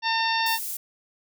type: harmonic tone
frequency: 905 Hz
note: A5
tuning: 48 cents sharp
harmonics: 1 / 2 / 3 / 4 / 5 / 6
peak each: -25 / -28 / -30 / -31 / -32 / -33 dBFS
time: 0.02-0.59 s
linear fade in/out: 50 ms
type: high-pass noise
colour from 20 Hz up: pink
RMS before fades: -32 dBFS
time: 0.46-0.77 s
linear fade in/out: 5 ms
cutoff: 11000 Hz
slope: 12 dB/octave
effects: none